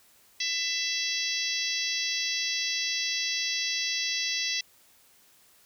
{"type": "harmonic tone", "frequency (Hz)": 666, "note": "E5", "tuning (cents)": 18, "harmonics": [3, 4, 5, 6, 7, 8, 9], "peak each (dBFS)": [-35, -35, -35, -35, -35, -35, -35], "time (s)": [0.4, 4.61], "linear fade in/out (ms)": 5, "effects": ["white hiss -60 dBFS RMS until 5.65 s"]}